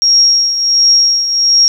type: tone with tremolo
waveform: sine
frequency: 5588 Hz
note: F8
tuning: in tune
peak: -4 dBFS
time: 0.02-1.68 s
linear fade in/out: 0 ms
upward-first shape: triangle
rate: 1.4 Hz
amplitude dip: 65%
effects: 7-bit